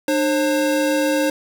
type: tone pair together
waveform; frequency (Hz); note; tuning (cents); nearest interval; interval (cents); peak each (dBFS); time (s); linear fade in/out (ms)
square; 301 / 536.3; D4 / C5; +43 / +43; minor seventh; 1000; -20; 0.08-1.3; 2
effects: none